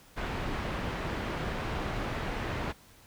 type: low-pass noise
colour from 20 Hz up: pink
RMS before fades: -34 dBFS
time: 0.16-2.73 s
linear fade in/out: 20 ms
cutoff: 2400 Hz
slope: 12 dB/octave
effects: pink hiss -57 dBFS RMS until 3.06 s